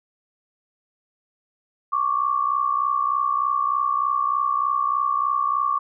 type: tone pair together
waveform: sine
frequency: 1103.7 / 1167 Hz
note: C#6 / D6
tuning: -8 / -11 cents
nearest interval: minor second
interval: 97 cents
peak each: -22 dBFS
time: 1.92-5.79 s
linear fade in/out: 10 ms
effects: none